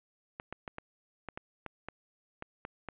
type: clicks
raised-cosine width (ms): 0.5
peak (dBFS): -24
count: 11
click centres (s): 0.399 / 0.526 / 0.678 / 0.784 / 1.287 / 1.375 / 1.663 / 1.886 / 2.424 / 2.651 / 2.887
effects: resampled to 8000 Hz + 11-bit